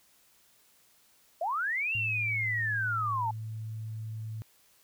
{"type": "linear two-way sweep", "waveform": "sine", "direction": "up then down", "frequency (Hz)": [616, 2794, 851], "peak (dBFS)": -28, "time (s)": [1.41, 3.31], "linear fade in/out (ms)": 5, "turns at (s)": 1.95}
{"type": "tone", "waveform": "sine", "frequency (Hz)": 110, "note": "A2", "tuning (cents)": 0, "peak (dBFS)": -35, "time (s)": [1.95, 4.42], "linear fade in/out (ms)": 0}
{"effects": ["white hiss -64 dBFS RMS until 4.83 s"]}